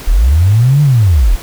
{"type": "linear two-way sweep", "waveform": "sine", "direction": "up then down", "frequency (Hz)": [32.8, 150.7, 32.8], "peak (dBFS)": -5, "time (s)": [0.07, 1.36], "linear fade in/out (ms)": 10, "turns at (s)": 0.82, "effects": ["pink hiss -30 dBFS RMS until 1.42 s"]}